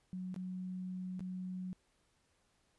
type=tone with dropouts; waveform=sine; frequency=184.1 Hz; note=F#3; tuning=8 cents flat; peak=-39 dBFS; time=0.13-1.73 s; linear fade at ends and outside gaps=0 ms; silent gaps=0.343-0.362 / 1.194-1.206 s; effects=pink hiss -75 dBFS RMS until 2.78 s + resampled to 24000 Hz